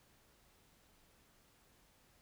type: silence
effects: pink hiss -69 dBFS RMS until 2.21 s